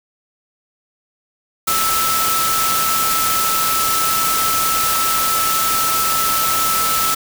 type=tone in noise; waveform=sine; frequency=1314 Hz; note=E6; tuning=6 cents flat; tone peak=-18 dBFS; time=1.67-7.15 s; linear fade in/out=10 ms; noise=white; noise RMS=-19 dBFS; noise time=1.67-7.15 s; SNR=-2 dB; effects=none